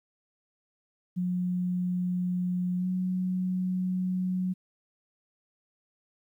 sine tone with pitch glide, 180 to 183.89 Hz, F#3 to F#3, -47 to -10 cents, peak -26 dBFS, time 1.16-4.54 s, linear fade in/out 20 ms, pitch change +37 cents, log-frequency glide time 2.78-2.87 s, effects 11-bit

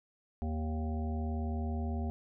harmonic tone with a mistuned harmonic, 78.1 Hz, D#2, 7 cents sharp, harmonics 1 / 3 / 5 / 7 / 9 / 10, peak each -33 / -38 / -46 / -51 / -46 / -50 dBFS, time 0.42-2.1 s, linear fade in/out 0 ms, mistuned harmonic 7, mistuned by +26 cents, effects none

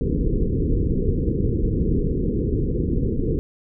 pink low-pass noise, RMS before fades -21 dBFS, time 0.01-3.39 s, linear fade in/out 0 ms, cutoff 480 Hz, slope 96 dB/octave, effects none

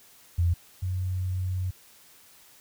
sine tone pair in turn, 86 / 92.22 Hz, F2 / F#2, -26 / -5 cents, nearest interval minor second, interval 121 cents, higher second, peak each -20 / -26 dBFS, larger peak first, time 0.38-0.54 / 0.82-1.71 s, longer second, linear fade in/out 10 ms, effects white hiss -55 dBFS RMS until 2.6 s

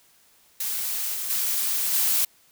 blue noise with level steps, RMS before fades -28 / -30 / -25 / -22 dBFS, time 0.6-2.25 s, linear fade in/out 5 ms, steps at 1.14 / 1.3 / 1.93 s, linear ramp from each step 2 ms, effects white hiss -59 dBFS RMS until 2.51 s

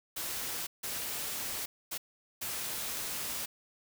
white noise bursts at uneven times, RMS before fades -37 dBFS, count 4, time 0.16-0.67 / 0.83-1.66 / 1.91-1.98 / 2.41-3.46 s, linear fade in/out 10 ms, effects none

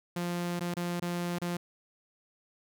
sawtooth tone with dropouts, 174.61 Hz, F3, in tune, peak -27 dBFS, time 0.16-1.57 s, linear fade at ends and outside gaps 5 ms, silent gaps 0.595-0.607 / 0.741-0.767 / 0.999-1.021 / 1.386-1.416 s, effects none

